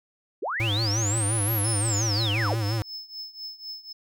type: linear two-way sweep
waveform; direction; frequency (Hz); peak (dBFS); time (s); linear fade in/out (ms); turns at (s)
sine; up then down; 277.8 to 11840 to 277.8; -26; 0.42-2.55; 10; 1.54
type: tone with vibrato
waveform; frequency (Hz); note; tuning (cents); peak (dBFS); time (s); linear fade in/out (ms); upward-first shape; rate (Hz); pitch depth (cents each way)
square; 107.4; A2; -41; -25; 0.6-2.82; 0; sine; 5.7; 120
type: tone with tremolo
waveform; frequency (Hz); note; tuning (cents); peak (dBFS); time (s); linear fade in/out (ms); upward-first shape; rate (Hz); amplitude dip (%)
triangle; 5230; E8; -15; -31; 1.64-3.93; 10; triangle; 4; 90
effects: none